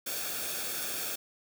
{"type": "noise with comb filter", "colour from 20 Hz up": "white", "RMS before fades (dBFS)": -35, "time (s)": [0.06, 1.16], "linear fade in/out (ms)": 10, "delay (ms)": 1, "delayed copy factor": -0.6, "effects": []}